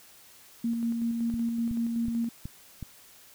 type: tone with tremolo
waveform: sine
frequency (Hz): 232.1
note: A#3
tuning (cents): -7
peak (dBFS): -25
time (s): 0.64-2.29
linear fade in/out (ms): 5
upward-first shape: square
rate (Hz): 5.3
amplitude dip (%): 30
type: click train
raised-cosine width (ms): 5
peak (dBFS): -24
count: 5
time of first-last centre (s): 1.34-2.827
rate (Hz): 2.69
effects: white hiss -54 dBFS RMS until 3.34 s